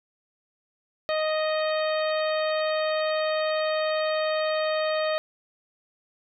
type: harmonic tone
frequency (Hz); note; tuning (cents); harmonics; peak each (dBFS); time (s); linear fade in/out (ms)
622.3; D#5; 0; 1 / 2 / 3 / 4 / 5 / 6 / 7; -24 / -32 / -34 / -38 / -40 / -39 / -39; 1.09-5.18; 0
effects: none